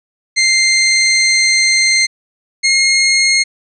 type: tone pair in turn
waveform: 20% pulse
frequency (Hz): 2093 / 2144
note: C7 / C7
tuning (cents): 0 / +42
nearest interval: unison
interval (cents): 42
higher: second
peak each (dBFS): -4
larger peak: neither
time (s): 0.36-2.07 / 2.63-3.44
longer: first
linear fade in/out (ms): 20
effects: resampled to 22050 Hz